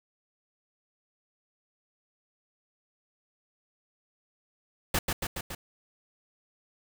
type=noise with echo; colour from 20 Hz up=pink; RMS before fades=-26 dBFS; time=4.94-4.99 s; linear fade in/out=5 ms; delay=140 ms; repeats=4; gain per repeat=-3 dB; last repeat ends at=5.55 s; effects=none